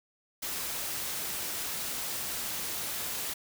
white noise, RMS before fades -35 dBFS, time 0.42-3.34 s, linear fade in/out 10 ms, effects none

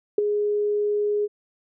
sine tone with ADSR envelope, 415.3 Hz, G#4, in tune, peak -12 dBFS, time 0.18-1.28 s, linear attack 4 ms, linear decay 11 ms, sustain -8 dB, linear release 36 ms, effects none

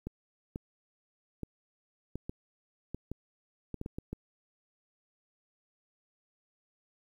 clicks, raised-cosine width 3 ms, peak -24 dBFS, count 12, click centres 0.07 / 0.559 / 1.433 / 2.156 / 2.295 / 2.946 / 3.116 / 3.743 / 3.814 / 3.861 / 3.985 / 4.13 s, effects 10-bit

